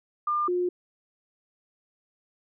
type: tone pair in turn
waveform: sine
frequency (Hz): 1200 / 357.4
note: D6 / F4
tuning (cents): +37 / +40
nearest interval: octave + major sixth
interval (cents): 2097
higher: first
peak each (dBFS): -23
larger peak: neither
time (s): 0.27-0.48 / 0.48-0.69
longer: neither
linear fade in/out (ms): 5
effects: none